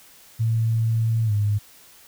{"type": "tone with pitch glide", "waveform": "sine", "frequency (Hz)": [113.1, 103.71], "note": ["A2", "G#2"], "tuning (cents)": [48, -2], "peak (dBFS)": -18, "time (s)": [0.39, 1.59], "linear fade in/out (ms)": 20, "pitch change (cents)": -150, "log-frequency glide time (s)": [1.25, 1.32], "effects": ["white hiss -50 dBFS RMS until 2.07 s"]}